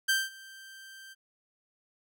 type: tone with ADSR envelope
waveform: sawtooth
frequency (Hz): 1568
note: G6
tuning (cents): 0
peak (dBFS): -19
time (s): 0.08-1.15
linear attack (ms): 15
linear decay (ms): 200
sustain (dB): -24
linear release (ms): 29
effects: none